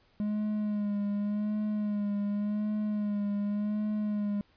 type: tone with vibrato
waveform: triangle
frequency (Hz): 207.7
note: G#3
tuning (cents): 0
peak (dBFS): -26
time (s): 0.2-4.41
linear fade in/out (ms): 0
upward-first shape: sine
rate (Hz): 0.88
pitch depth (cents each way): 35
effects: pink hiss -66 dBFS RMS until 4.56 s + resampled to 11025 Hz